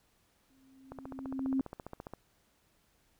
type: tone with exponential growth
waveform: sine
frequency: 265.9 Hz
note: C4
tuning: 28 cents sharp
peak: -26 dBFS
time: 0.5-1.61 s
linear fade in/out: 2 ms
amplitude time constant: 240 ms
type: click train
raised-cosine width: 1 ms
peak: -28 dBFS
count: 19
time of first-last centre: 0.92-2.136 s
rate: 14.8 Hz
effects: pink hiss -71 dBFS RMS until 3.19 s